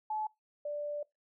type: tone pair in turn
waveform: sine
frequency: 860 / 587.7 Hz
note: A5 / D5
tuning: -40 / +1 cents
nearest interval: perfect fifth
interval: 659 cents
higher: first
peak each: -32 / -34 dBFS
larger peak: first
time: 0.1-0.27 / 0.65-1.03 s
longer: second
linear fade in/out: 5 ms
effects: noise-tail reverb RT60 0.2 s tail -24 dB re dry